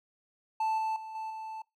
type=tone with level steps; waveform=triangle; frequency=880 Hz; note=A5; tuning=in tune; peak=-25 / -27 / -38 / -33 / -36 dBFS; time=0.6-1.62 s; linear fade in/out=5 ms; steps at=0.78 / 0.96 / 1.15 / 1.3 s; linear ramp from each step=2 ms; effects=noise-tail reverb RT60 0.2 s tail -23 dB re dry